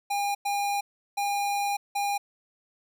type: tone bursts at uneven times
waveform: square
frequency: 809 Hz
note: G#5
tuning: 46 cents flat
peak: -26 dBFS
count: 4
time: 0.1-0.35 / 0.45-0.81 / 1.17-1.77 / 1.95-2.18 s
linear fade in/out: 10 ms
effects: none